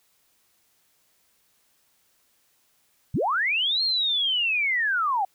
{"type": "linear two-way sweep", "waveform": "sine", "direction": "up then down", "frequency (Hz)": [75.9, 4300, 737], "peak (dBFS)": -21, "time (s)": [3.14, 5.25], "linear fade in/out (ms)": 5, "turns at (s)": 3.83, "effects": ["white hiss -66 dBFS RMS until 5.34 s"]}